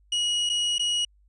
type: tone with dropouts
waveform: 40% pulse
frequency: 2904 Hz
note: F#7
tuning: 33 cents flat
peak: -22 dBFS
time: 0.12-1.05 s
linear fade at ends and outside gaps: 5 ms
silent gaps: 0.493-0.497 / 0.783-0.794 s
effects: added 50 Hz sine -57 dBFS peak until 1.28 s + resampled to 22050 Hz